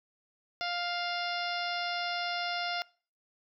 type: harmonic tone with a mistuned harmonic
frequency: 701 Hz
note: F5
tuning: 6 cents sharp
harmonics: 1 / 2 / 3 / 4 / 5 / 6 / 7 / 8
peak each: -35 / -38 / -40 / -41 / -42 / -43 / -43 / -44 dBFS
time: 0.61-2.82 s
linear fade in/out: 0 ms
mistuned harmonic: 8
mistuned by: -75 cents
effects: noise-tail reverb RT60 0.4 s tail -23 dB re dry